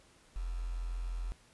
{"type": "tone with quantisation", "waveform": "sine", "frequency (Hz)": 43.05, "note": "F1", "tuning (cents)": -24, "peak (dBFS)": -34, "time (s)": [0.36, 1.32], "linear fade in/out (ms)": 0, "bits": 9, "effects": ["pink hiss -63 dBFS RMS until 1.53 s", "resampled to 24000 Hz"]}